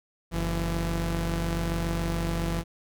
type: tone pair together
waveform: sawtooth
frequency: 47.18 / 167.8 Hz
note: F#1 / E3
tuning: +34 / +31 cents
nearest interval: octave + minor seventh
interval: 2197 cents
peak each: -25 dBFS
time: 0.31-2.64 s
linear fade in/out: 50 ms
effects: none